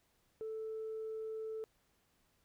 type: tone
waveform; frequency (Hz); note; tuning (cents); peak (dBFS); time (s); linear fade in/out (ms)
sine; 440; A4; 0; -38; 0.41-1.64; 0
effects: tanh soft clip ceiling -36 dBFS + pink hiss -75 dBFS RMS until 2.44 s